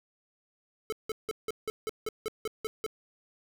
square tone bursts, 436.4 Hz, A4, 14 cents flat, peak -31 dBFS, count 11, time 0.9-2.864 s, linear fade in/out 0 ms, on 24 ms, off 170 ms, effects none

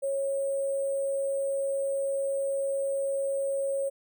sine tone with sample-and-hold, 549 Hz, C#5, 17 cents flat, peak -26 dBFS, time 0.02-3.9 s, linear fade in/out 20 ms, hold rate 8820 Hz, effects none

